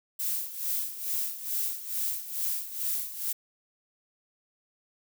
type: noise with tremolo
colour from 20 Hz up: violet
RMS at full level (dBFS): -29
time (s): 0.19-3.33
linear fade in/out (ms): 10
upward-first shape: sine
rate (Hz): 2.3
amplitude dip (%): 75
effects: none